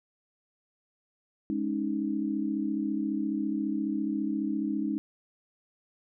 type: chord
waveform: sine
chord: Ab suspended fourth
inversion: none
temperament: just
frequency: 207.7 / 276.9 / 311.5 Hz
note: Ab3 / Db4 / Eb4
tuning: 0 / -2 / +2 cents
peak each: -32 / -32 / -31 dBFS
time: 1.5-4.98 s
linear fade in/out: 0 ms
effects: none